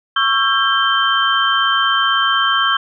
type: tone cluster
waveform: sine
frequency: 1109 / 1337 / 1601 / 3121 Hz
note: C#6 / E6 / G6 / G7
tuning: 0 / +24 / +36 / -8 cents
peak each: -18 dBFS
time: 0.16-2.77 s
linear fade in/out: 5 ms
effects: none